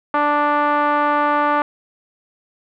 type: tone with low-pass filter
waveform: 5% pulse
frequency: 293.7 Hz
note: D4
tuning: in tune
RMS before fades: -17 dBFS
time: 0.14-1.62 s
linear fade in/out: 2 ms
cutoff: 1100 Hz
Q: 2.3
effects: none